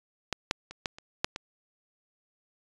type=clicks; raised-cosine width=0.2 ms; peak=-11 / -8 / -25 / -12 / -28 / -7 / -18 dBFS; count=7; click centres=0.327 / 0.511 / 0.71 / 0.858 / 0.985 / 1.245 / 1.361 s; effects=resampled to 22050 Hz